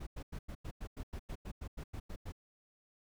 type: noise bursts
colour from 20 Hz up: brown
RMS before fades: -42 dBFS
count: 15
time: 0-2.322 s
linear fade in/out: 10 ms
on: 68 ms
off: 93 ms
effects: none

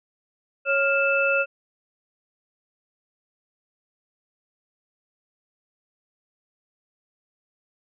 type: tone cluster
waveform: sine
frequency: 552 / 1400 / 2635 Hz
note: C#5 / F6 / E7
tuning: -7 / +4 / -1 cents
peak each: -23 dBFS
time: 0.65-1.46 s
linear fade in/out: 50 ms
effects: none

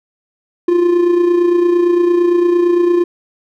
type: tone with amplitude modulation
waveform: triangle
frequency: 349.2 Hz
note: F4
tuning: in tune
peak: -5 dBFS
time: 0.68-3.04 s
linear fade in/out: 5 ms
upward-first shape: sine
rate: 28.8 Hz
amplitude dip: 50%
effects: none

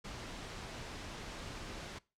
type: noise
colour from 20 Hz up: pink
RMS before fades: -45 dBFS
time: 0.04-1.99 s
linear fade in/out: 10 ms
effects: noise-tail reverb RT60 0.3 s tail -22 dB re dry + low-pass 6000 Hz 12 dB/octave

